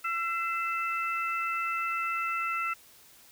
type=tone cluster; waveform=sine; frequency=1346 / 2049 / 2642 Hz; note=E6 / C7 / E7; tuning=+36 / -37 / +3 cents; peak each=-30 / -37 / -34 dBFS; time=0.04-2.74 s; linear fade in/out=10 ms; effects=white hiss -56 dBFS RMS until 3.31 s